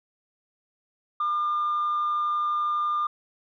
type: tone with amplitude modulation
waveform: sine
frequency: 1202 Hz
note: D6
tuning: 40 cents sharp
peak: -20 dBFS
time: 1.2-3.07 s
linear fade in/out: 5 ms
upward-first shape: sine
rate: 178 Hz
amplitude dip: 30%
effects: tanh soft clip ceiling -20 dBFS